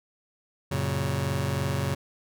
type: chord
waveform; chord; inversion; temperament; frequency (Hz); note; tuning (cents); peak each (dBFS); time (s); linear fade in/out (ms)
sawtooth; F# major; none; just; 92.5 / 115.62 / 138.75; F#2 / A#2 / C#3; 0 / -14 / +2; -26 / -28 / -24; 0.71-1.95; 10
effects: none